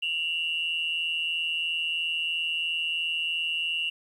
sine tone pair together, 2737 / 2900 Hz, F7 / F#7, -36 / -35 cents, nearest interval minor second, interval 101 cents, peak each -28 dBFS, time 0.02-3.9 s, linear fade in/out 10 ms, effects tanh soft clip ceiling -20 dBFS + 10-bit

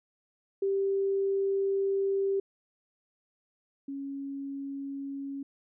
sine tone pair in turn, 392 / 276.6 Hz, G4 / C#4, 0 / -4 cents, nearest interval tritone, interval 604 cents, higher first, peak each -25 / -34 dBFS, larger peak first, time 0.62-2.4 / 3.88-5.43 s, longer first, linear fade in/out 5 ms, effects none

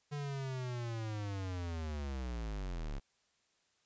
square linear sweep, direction down, 147.3 to 33.06 Hz, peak -38 dBFS, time 0.11-3 s, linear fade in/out 20 ms, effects white hiss -75 dBFS RMS until 3.85 s + resampled to 16000 Hz

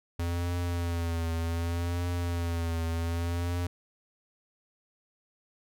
square tone with vibrato, 85.1 Hz, F2, 44 cents flat, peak -29 dBFS, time 0.19-3.67 s, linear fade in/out 5 ms, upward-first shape triangle, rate 0.66 Hz, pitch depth 57 cents each way, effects none

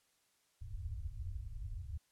white low-pass noise, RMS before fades -43 dBFS, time 0.61-1.98 s, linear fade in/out 10 ms, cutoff 100 Hz, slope 48 dB/octave, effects white hiss -75 dBFS RMS until 2.11 s + low-pass 11000 Hz 12 dB/octave

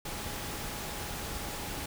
sine tone in noise, 830.6 Hz, G#5, in tune, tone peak -48 dBFS, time 0.05-1.86 s, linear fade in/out 5 ms, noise pink, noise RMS -38 dBFS, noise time 0.05-1.86 s, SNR -13 dB, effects none

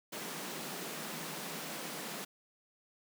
pink high-pass noise, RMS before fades -42 dBFS, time 0.12-2.25 s, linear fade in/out 10 ms, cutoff 150 Hz, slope 96 dB/octave, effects none

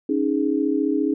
sine chord, C# suspended second, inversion none, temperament just, 277.2 / 311.8 / 415.8 Hz, C#4 / D#4 / G#4, 0 / +4 / +2 cents, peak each -22 / -22 / -25 dBFS, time 0.09-1.14 s, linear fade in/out 5 ms, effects none

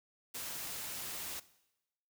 white noise, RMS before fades -42 dBFS, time 0.34-1.4 s, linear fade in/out 10 ms, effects noise-tail reverb RT60 0.9 s tail -18 dB re dry

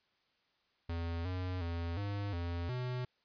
square tone with pitch steps, 84.2 / 91.5 / 84.7 / 101.3 / 85.8 / 125.4 Hz, E2 / F#2 / E2 / G#2 / F2 / B2, +37 / -19 / +48 / -43 / -30 / +27 cents, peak -36 dBFS, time 0.89-3.05 s, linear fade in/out 5 ms, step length 360 ms, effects white hiss -75 dBFS RMS until 3.24 s + resampled to 11025 Hz

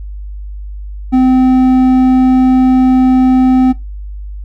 sine tone with hard clipping, 257.2 Hz, C4, 30 cents flat, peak -7 dBFS, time 1.12-3.73 s, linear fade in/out 20 ms, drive 6 dB, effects noise-tail reverb RT60 0.2 s tail -18 dB re dry + added 50 Hz sine -22 dBFS peak until 4.44 s

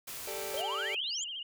white noise, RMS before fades -42 dBFS, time 0.07-0.62 s, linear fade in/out 10 ms
sawtooth chord, G suspended second, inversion none, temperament just, 392 / 441 / 588 Hz, G4 / A4 / D5, 0 / +4 / +2 cents, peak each -38 dBFS, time 0.27-0.95 s, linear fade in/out 5 ms
sine exponential sweep, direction up, 523.3 to 7459 Hz, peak -34 dBFS, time 0.54-1.24 s, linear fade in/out 2 ms
sine tone with vibrato, 3004 Hz, F#7, 26 cents sharp, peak -37 dBFS, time 0.57-1.43 s, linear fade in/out 5 ms, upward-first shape sine, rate 14 Hz, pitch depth 120 cents each way
effects none

